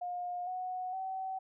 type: tone with pitch steps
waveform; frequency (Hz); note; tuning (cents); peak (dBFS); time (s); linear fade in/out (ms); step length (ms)
sine; 713 / 736.4 / 760.7; F5 / F#5 / F#5; +36 / -8 / +48; -35; 0.01-1.39; 10; 460
effects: none